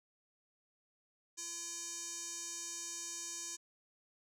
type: tone with band-pass filter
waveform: square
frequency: 340 Hz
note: F4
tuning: 46 cents flat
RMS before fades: -44 dBFS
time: 1.37-3.57 s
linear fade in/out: 20 ms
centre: 6700 Hz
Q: 4.8
effects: none